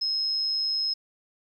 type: tone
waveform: sine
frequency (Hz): 5150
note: E8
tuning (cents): -41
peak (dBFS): -24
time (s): 0.01-0.94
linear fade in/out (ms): 10
effects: 10-bit